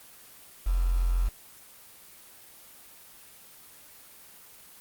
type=tone with quantisation; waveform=sine; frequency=43.65 Hz; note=F1; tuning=in tune; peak=-22 dBFS; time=0.66-1.29 s; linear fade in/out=10 ms; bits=7; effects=white hiss -51 dBFS RMS until 4.8 s + Opus 24 kbps